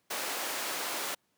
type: high-pass noise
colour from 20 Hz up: pink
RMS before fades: -35 dBFS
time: 0.1-1.15 s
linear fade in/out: 10 ms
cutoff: 490 Hz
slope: 12 dB/octave
effects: pink hiss -74 dBFS RMS until 1.37 s + high-pass 150 Hz 12 dB/octave